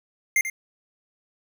square tone with echo, 2105 Hz, C7, 10 cents sharp, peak -18 dBFS, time 0.36-0.41 s, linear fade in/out 2 ms, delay 89 ms, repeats 1, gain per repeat -10 dB, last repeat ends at 0.499 s, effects none

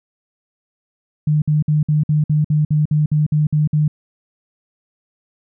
sine tone bursts, 151.3 Hz, D#3, 48 cents flat, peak -12 dBFS, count 13, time 1.27-3.88 s, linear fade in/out 5 ms, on 150 ms, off 55 ms, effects none

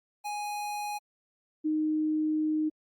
square / sine tone pair in turn, 830 / 309.2 Hz, G#5 / D#4, -1 / -11 cents, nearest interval octave + perfect fourth, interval 1710 cents, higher first, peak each -33 / -25 dBFS, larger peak second, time 0.24-0.99 / 1.64-2.7 s, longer second, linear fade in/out 20 ms, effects Opus 48 kbps

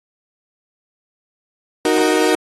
35% pulse chord, D# minor, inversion none, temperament equal, 311.1 / 370 / 466.2 Hz, D#4 / F#4 / A#4, 0 / 0 / 0 cents, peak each -16 dBFS, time 1.85-2.35 s, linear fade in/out 2 ms, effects AAC 32 kbps

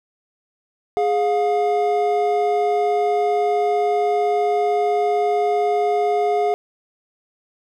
triangle tone pair together, 415.3 / 710.7 Hz, G#4 / F5, 0 / +30 cents, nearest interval major sixth, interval 930 cents, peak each -17 dBFS, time 0.97-6.54 s, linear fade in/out 0 ms, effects none

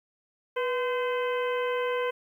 harmonic tone with a mistuned harmonic, 513 Hz, C5, 34 cents flat, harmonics 1 / 2 / 3 / 4 / 5 / 6, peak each -27 / -33 / -37 / -39 / -41 / -43 dBFS, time 0.56-2.11 s, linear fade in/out 10 ms, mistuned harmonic 1, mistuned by -75 cents, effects 10-bit

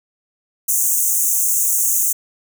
pink high-pass noise, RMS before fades -17 dBFS, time 0.68-2.13 s, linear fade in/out 10 ms, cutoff 6200 Hz, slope 96 dB/octave, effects none

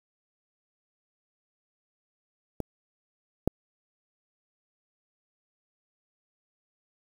clicks, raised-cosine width 2 ms, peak -17 / -9 dBFS, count 2, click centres 2.603 / 3.476 s, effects 7-bit

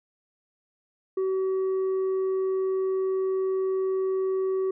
sine tone with tanh clipping, 379.8 Hz, F#4, 45 cents sharp, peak -24 dBFS, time 1.17-4.71 s, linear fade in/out 5 ms, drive 3 dB, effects none

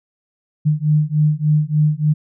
sine beating tone pair, 150 / 153.4 Hz, D3 / D#3, +37 / -24 cents, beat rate 3.4 Hz, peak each -16 dBFS, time 0.65-2.14 s, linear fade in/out 20 ms, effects none

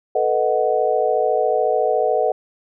sine chord, B dominant seventh, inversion third, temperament equal, 440 / 493.9 / 622.3 / 740 Hz, A4 / B4 / D#5 / F#5, 0 / 0 / 0 / 0 cents, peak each -21 dBFS, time 0.15-2.32 s, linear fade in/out 5 ms, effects none

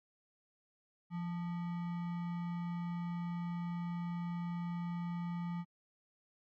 sine tone with sample-and-hold, 172.5 Hz, F3, 21 cents flat, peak -36 dBFS, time 1.1-5.65 s, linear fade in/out 50 ms, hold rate 1050 Hz, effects low-pass 2000 Hz 12 dB/octave + Opus 48 kbps

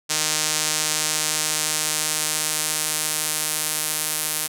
sawtooth tone with band-pass filter sweep, 154.2 Hz, D#3, 15 cents flat, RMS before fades -24 dBFS, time 0.09-4.48 s, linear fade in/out 20 ms, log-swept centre 7100 to 11000 Hz, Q 1.2, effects none

